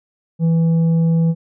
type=tone with tanh clipping; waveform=sine; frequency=164.81 Hz; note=E3; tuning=in tune; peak=-13 dBFS; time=0.39-1.35 s; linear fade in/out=50 ms; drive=5 dB; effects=none